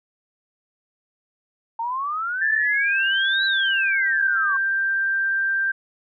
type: exponential two-way sweep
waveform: sine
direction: up then down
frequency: 898 to 4000 to 1083 Hz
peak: -23 dBFS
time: 1.79-4.57 s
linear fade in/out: 5 ms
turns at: 3.45 s
type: tone with pitch glide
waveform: sine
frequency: 1760 to 1577.1 Hz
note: A6 to G6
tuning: 0 to +10 cents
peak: -19 dBFS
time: 2.41-5.72 s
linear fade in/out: 10 ms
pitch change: -190 cents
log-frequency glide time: 2.53-2.99 s
effects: none